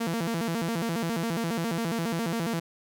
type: tone with vibrato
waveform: sawtooth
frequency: 195.9 Hz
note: G3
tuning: 1 cent flat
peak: -23 dBFS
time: 0-2.6 s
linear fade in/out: 10 ms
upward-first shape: square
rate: 7.3 Hz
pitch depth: 280 cents each way
effects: none